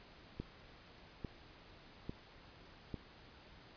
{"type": "click train", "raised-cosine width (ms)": 3, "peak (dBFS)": -28, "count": 4, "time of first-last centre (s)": [0.4, 2.942], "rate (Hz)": 1.18, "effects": ["pink hiss -59 dBFS RMS until 3.76 s", "resampled to 11025 Hz"]}